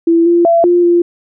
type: tone with pitch steps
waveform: sine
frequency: 334.1 / 343.7 / 674 / 350.7 / 346.1 Hz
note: E4 / F4 / E5 / F4 / F4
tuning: +23 / -28 / +38 / +7 / -16 cents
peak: -6 dBFS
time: 0.07-1.02 s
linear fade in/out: 5 ms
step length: 190 ms
effects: none